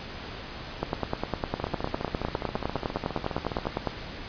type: two click trains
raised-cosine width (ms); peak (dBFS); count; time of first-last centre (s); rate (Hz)
1; -17 / -12; 31 / 31; 1.6-3.655 / 0.83-3.873; 14.6 / 9.86
effects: pink hiss -39 dBFS RMS until 4.28 s + resampled to 11025 Hz